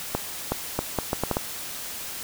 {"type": "accelerating click train", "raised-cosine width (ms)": 1, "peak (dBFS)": -9, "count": 8, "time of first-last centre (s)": [0.15, 1.369], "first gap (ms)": 370, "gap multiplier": 0.73, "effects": ["white hiss -35 dBFS RMS until 2.23 s"]}